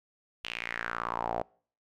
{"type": "tone with band-pass filter sweep", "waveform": "sawtooth", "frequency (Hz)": 58, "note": "A#1", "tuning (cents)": -8, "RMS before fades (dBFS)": -35, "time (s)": [0.44, 1.42], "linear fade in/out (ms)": 5, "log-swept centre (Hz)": [3000, 660], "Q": 4.4, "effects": ["noise-tail reverb RT60 0.5 s tail -26 dB re dry"]}